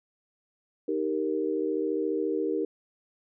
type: chord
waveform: sine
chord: Eb major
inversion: none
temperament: equal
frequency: 311.1 / 392 / 466.2 Hz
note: Eb4 / G4 / Bb4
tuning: 0 / 0 / 0 cents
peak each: -30 dBFS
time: 0.88-2.65 s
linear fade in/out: 5 ms
effects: none